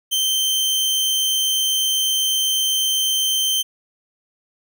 sawtooth tone, 3116 Hz, G7, 11 cents flat, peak -14 dBFS, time 0.11-3.63 s, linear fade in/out 20 ms, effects none

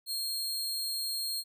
sawtooth tone, 4237 Hz, C8, 21 cents sharp, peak -29 dBFS, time 0.06-1.44 s, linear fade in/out 50 ms, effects none

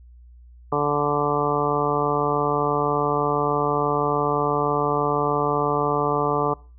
harmonic tone, 146.1 Hz, D3, 9 cents flat, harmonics 1 / 2 / 3 / 4 / 5 / 6 / 7 / 8, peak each -29 / -29 / -24 / -29 / -28 / -29 / -28 / -26 dBFS, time 0.72-6.54 s, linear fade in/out 5 ms, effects noise-tail reverb RT60 0.4 s tail -24 dB re dry + added 60 Hz sine -44 dBFS peak until 6.78 s

